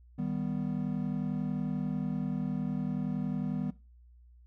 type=chord; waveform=triangle; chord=Eb augmented; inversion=none; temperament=equal; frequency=155.56 / 196 / 246.9 Hz; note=Eb3 / G3 / B3; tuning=0 / 0 / 0 cents; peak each=-33 dBFS; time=0.18-3.71 s; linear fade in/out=10 ms; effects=noise-tail reverb RT60 0.3 s tail -19 dB re dry + added 60 Hz sine -54 dBFS peak until 4.46 s